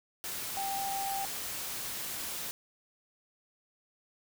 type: tone in noise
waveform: sine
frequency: 786 Hz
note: G5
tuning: 4 cents sharp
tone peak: -33 dBFS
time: 0.57-1.25 s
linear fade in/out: 0 ms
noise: white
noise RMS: -38 dBFS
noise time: 0.24-2.51 s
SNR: +2 dB
effects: none